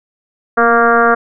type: tone with frequency modulation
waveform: sine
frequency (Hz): 932.3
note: A#5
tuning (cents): 0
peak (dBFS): -7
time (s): 0.57-1.15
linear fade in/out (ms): 10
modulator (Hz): 232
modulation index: 2.7
effects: none